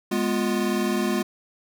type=chord; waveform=square; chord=F diminished; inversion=first; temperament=equal with one note detuned; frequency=207.7 / 246.9 / 353.3 Hz; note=Ab3 / Cb4 / F4; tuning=0 / 0 / +20 cents; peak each=-26 / -28 / -27 dBFS; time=0.11-1.23 s; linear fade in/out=10 ms; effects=none